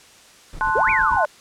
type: noise with tremolo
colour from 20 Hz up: brown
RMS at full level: -33 dBFS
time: 0.53-1.21 s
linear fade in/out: 2 ms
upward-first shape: square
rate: 8.7 Hz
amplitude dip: 70%
type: chord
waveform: sine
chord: F# diminished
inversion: first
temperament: equal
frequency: 880 / 1046.5 / 1480 Hz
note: A5 / C6 / F#6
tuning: 0 / 0 / 0 cents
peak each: -22 dBFS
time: 0.61-1.25 s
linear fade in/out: 0 ms
type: exponential two-way sweep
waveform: sine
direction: up then down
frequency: 369.2 to 2500 to 570 Hz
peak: -18 dBFS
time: 0.75-1.26 s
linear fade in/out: 10 ms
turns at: 0.9 s
effects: white hiss -48 dBFS RMS until 1.4 s + low-pass 8000 Hz 12 dB/octave